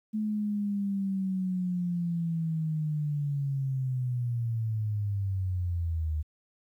sine linear sweep, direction down, 216.1 to 75.4 Hz, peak -27 dBFS, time 0.13-6.23 s, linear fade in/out 20 ms, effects 11-bit

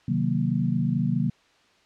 sine chord, C half-diminished seventh, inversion none, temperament equal, 130.81 / 155.56 / 185 / 233.1 Hz, C3 / Eb3 / Gb3 / Bb3, 0 / 0 / 0 / 0 cents, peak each -27 dBFS, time 0.08-1.3 s, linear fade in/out 5 ms, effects white hiss -60 dBFS RMS until 1.85 s + low-pass 4000 Hz 12 dB/octave

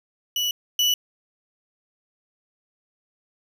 35% pulse tone pair in turn, 2949 / 2959 Hz, F#7 / F#7, -6 / -1 cents, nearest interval unison, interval 5 cents, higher second, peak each -20 / -16 dBFS, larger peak second, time 0.36-0.51 / 0.79-0.94 s, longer neither, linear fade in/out 2 ms, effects none

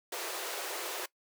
pink high-pass noise, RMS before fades -38 dBFS, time 0.12-1.06 s, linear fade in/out 5 ms, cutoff 340 Hz, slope 96 dB/octave, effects noise-tail reverb RT60 0.1 s tail -20 dB re dry

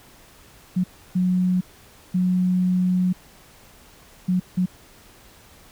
sine tone bursts at uneven times, 182.3 Hz, F#3, 25 cents flat, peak -17 dBFS, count 5, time 0.76-0.84 / 1.15-1.61 / 2.14-3.13 / 4.28-4.4 / 4.57-4.66 s, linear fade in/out 10 ms, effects pink hiss -50 dBFS RMS until 5.71 s

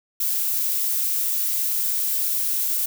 violet noise, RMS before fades -23 dBFS, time 0.2-2.86 s, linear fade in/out 5 ms, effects none

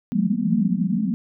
white band-pass noise, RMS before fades -21 dBFS, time 0.12-1.14 s, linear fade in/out 0 ms, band 170 to 240 Hz, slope 96 dB/octave, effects none

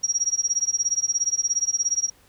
sine tone with tremolo, 5670 Hz, F8, 25 cents sharp, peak -17 dBFS, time 0.03-2.1 s, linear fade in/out 10 ms, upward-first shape sine, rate 17 Hz, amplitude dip 95%, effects pink hiss -57 dBFS RMS until 2.28 s

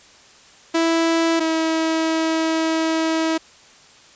sawtooth tone pair in turn, 329.6 / 322.3 Hz, E4 / E4, 0 / -39 cents, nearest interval unison, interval 39 cents, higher first, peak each -12 / -14 dBFS, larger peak first, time 0.74-1.4 / 1.4-3.38 s, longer second, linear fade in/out 10 ms, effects white hiss -48 dBFS RMS until 4.15 s + resampled to 16000 Hz

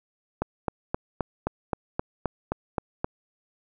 click train, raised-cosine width 1 ms, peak -11 dBFS, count 11, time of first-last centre 0.42-3.045 s, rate 3.81 Hz, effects none

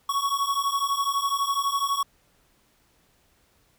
square beating tone pair, 1108.7 / 1120.7 Hz, C#6 / C#6, 0 / +19 cents, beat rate 12 Hz, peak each -27 dBFS, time 0.09-2.03 s, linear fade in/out 5 ms, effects pink hiss -64 dBFS RMS until 3.78 s

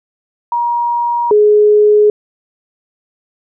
sine tone pair in turn, 950 / 419.8 Hz, A#5 / G#4, +33 / +19 cents, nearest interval octave + major second, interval 1414 cents, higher first, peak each -12 / -5 dBFS, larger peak second, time 0.52-1.31 / 1.31-2.1 s, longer neither, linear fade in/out 2 ms, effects none

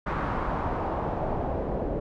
pink noise with low-pass filter sweep, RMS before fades -29 dBFS, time 0.06-2 s, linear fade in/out 10 ms, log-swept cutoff 1300 to 560 Hz, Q 1.9, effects none

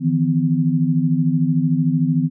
sine tone cluster, 153.6 / 166.9 / 253.2 Hz, D#3 / E3 / B3, -22 / +22 / +43 cents, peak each -19 dBFS, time 0-2.3 s, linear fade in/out 50 ms, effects none

